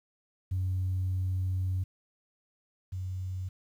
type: tone pair in turn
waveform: sine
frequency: 92.8 / 92.8 Hz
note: F#2 / F#2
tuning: +6 / +6 cents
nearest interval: unison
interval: 0 cents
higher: neither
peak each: -26 / -32 dBFS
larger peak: first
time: 0.51-1.84 / 2.92-3.49 s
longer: first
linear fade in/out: 10 ms
effects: tanh soft clip ceiling -24 dBFS + 10-bit